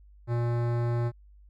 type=tone with hard clipping; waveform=sine; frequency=118.9 Hz; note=A#2; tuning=35 cents sharp; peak=-27 dBFS; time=0.27-1.12 s; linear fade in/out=50 ms; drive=18 dB; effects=added 50 Hz sine -51 dBFS peak until 1.49 s